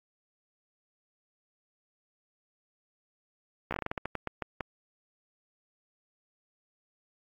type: slowing click train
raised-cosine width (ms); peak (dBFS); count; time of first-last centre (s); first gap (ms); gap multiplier
0.5; -17; 14; 3.71-4.608; 14; 1.24
effects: AAC 64 kbps